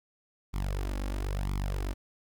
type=tone with flanger; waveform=sawtooth; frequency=48.24 Hz; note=G1; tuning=27 cents flat; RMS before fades=-32 dBFS; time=0.53-1.94 s; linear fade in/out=20 ms; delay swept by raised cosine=0.88 to 3.68 ms; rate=1 Hz; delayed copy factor=+0.9; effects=11-bit